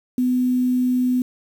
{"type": "tone", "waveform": "sine", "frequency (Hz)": 251, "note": "B3", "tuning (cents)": 28, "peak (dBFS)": -16, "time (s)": [0.18, 1.22], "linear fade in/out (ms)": 2, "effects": ["7-bit"]}